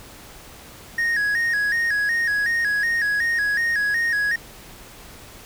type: tone with vibrato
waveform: triangle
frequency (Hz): 1760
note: A6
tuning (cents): 0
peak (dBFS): -17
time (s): 0.98-4.36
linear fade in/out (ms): 5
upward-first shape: square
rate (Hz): 2.7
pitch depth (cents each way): 93
effects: pink hiss -43 dBFS RMS until 5.45 s